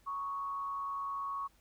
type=tone with frequency modulation; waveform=sine; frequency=1108.7 Hz; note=C#6; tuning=in tune; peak=-35 dBFS; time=0.06-1.48 s; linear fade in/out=20 ms; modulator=164 Hz; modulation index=0.32; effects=added 50 Hz sine -68 dBFS peak until 1.6 s + pink hiss -69 dBFS RMS until 1.6 s